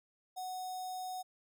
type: tone with notch filter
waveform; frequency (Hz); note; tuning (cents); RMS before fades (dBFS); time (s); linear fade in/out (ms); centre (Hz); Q
square; 740; F#5; 0; -41; 0.36-1.23; 20; 2200; 1
effects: none